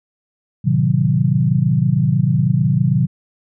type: chord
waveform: sine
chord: A diminished seventh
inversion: none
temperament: equal with one note detuned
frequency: 110 / 129.31 / 155.56 / 185 Hz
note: A2 / C3 / Eb3 / Gb3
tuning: 0 / -20 / 0 / 0 cents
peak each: -22 / -16 / -17 / -19 dBFS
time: 0.64-3.07 s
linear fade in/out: 20 ms
effects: none